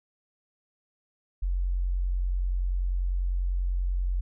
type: tone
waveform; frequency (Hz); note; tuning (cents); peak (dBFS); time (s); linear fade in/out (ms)
sine; 45.13; F#1; -42; -24; 1.42-4.21; 10
effects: none